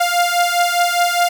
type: beating tone pair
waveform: sawtooth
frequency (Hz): 698.5 / 703.4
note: F5 / F5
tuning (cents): 0 / +12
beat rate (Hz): 4.9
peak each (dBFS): -13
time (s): 0-1.29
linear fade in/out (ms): 10
effects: none